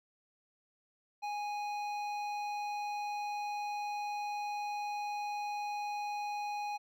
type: tone with hard clipping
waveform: sine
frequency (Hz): 828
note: G#5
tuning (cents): -5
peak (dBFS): -37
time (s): 1.22-6.78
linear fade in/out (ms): 20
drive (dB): 11
effects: none